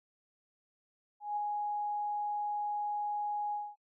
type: tone with ADSR envelope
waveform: sine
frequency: 830.6 Hz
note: G#5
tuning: in tune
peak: -30 dBFS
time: 1.2-3.76 s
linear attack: 170 ms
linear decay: 4 ms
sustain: -2 dB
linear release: 230 ms
effects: noise-tail reverb RT60 0.1 s tail -23 dB re dry